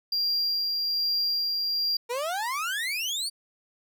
triangle tone with tremolo, 4767 Hz, D8, 25 cents sharp, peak -22 dBFS, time 0.12-1.97 s, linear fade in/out 5 ms, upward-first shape sine, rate 1.2 Hz, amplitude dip 25%
30% pulse exponential sweep, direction up, 461.6 to 4699 Hz, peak -25 dBFS, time 2.09-3.3 s, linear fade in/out 20 ms
effects none

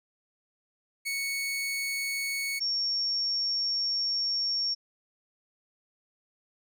sawtooth / sine tone pair in turn, 2217 / 5506 Hz, C#7 / F8, 0 / -25 cents, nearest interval octave + major third, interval 1575 cents, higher second, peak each -26 dBFS, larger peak neither, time 1.05-2.6 / 2.6-4.75 s, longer second, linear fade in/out 20 ms, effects none

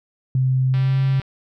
sine tone with pitch glide, 130.1 to 134.38 Hz, C3 to C3, -9 to +47 cents, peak -15 dBFS, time 0.35-1.2 s, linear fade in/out 2 ms, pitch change +56 cents, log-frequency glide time 0.69-0.99 s
click train, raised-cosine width 0.3 ms, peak -22 dBFS, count 94, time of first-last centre 0.74-1.217 s, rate 195 Hz
effects none

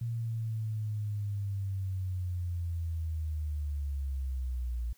sine linear sweep, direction down, 117.4 to 57.9 Hz, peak -31 dBFS, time 0.01-4.93 s, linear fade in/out 5 ms, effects white hiss -65 dBFS RMS until 4.97 s

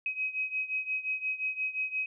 sine beating tone pair, 2533 / 2538.7 Hz, D#7 / D#7, +30 / +34 cents, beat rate 5.7 Hz, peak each -32 / -35 dBFS, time 0.06-2.06 s, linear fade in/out 2 ms, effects none

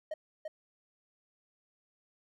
triangle tone with echo, 622.3 Hz, D#5, in tune, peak -32 dBFS, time 0.11-0.14 s, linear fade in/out 5 ms, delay 340 ms, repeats 1, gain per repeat -3 dB, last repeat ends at 0.48 s, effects none

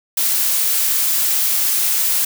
blue noise, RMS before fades -17 dBFS, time 0.17-2.25 s, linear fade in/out 5 ms, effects none

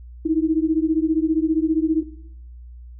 sine beating tone pair, 311.8 / 326.8 Hz, D#4 / E4, +4 / -15 cents, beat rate 15 Hz, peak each -20 dBFS, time 0.25-2.03 s, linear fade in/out 10 ms, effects noise-tail reverb RT60 0.8 s tail -17 dB re dry + added 60 Hz sine -37 dBFS peak until 2.99 s

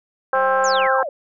harmonic tone, 264.4 Hz, C4, 18 cents sharp, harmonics 2 / 3 / 4 / 5 / 6, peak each -19 / -21 / -22 / -23 / -24 dBFS, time 0.33-1.03 s, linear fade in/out 2 ms
click train, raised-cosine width 0.5 ms, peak -22 dBFS, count 102, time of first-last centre 0.35-0.868 s, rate 195 Hz
sine exponential sweep, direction down, 7250 to 533 Hz, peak -24 dBFS, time 0.64-1.09 s, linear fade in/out 2 ms
effects none

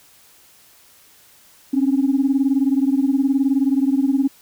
sine beating tone pair, 265.6 / 284.6 Hz, C4 / C#4, +26 / +46 cents, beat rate 19 Hz, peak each -16 / -18 dBFS, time 1.73-4.28 s, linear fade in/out 10 ms, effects tanh soft clip ceiling -8 dBFS + white hiss -51 dBFS RMS until 4.41 s

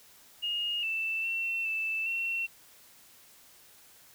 sine tone with pitch steps, 2853 / 2658 / 2701 / 2643 / 2715 Hz, F7 / E7 / E7 / E7 / F7, +36 / +14 / +42 / +4 / -50 cents, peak -29 dBFS, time 0.42-2.47 s, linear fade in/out 20 ms, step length 410 ms, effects white hiss -57 dBFS RMS until 4.14 s

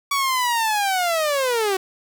sawtooth linear sweep, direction down, 1138 to 370 Hz, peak -15 dBFS, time 0.11-1.77 s, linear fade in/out 5 ms, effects 7-bit

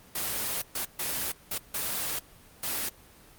white noise bursts at uneven times, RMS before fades -31 dBFS, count 6, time 0.15-0.62 / 0.75-0.85 / 0.99-1.32 / 1.51-1.58 / 1.74-2.19 / 2.63-2.89 s, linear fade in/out 5 ms, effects pink hiss -54 dBFS RMS until 3.38 s + Opus 24 kbps

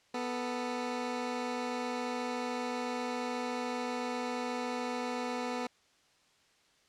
15% pulse tone pair together, 246.9 / 439.9 Hz, B3 / A4, 0 / 0 cents, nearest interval minor seventh, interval 1000 cents, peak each -28 / -34 dBFS, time 0.14-5.67 s, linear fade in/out 5 ms, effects white hiss -67 dBFS RMS until 6.88 s + low-pass 6000 Hz 12 dB/octave

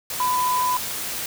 sine tone in noise, 1000 Hz, B5, 21 cents sharp, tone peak -19 dBFS, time 0.2-0.77 s, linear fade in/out 2 ms, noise white, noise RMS -29 dBFS, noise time 0.1-1.26 s, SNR +7 dB, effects none

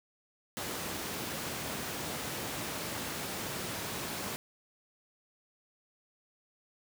pink high-pass noise, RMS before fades -38 dBFS, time 0.57-4.36 s, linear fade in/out 0 ms, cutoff 120 Hz, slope 12 dB/octave, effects none

